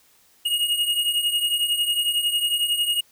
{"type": "beating tone pair", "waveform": "square", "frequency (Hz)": [2862, 2873], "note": ["F7", "F7"], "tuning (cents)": [42, 48], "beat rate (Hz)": 11, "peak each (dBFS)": [-27, -22], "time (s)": [0.45, 3.01], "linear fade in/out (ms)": 10, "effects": ["white hiss -58 dBFS RMS until 3.11 s"]}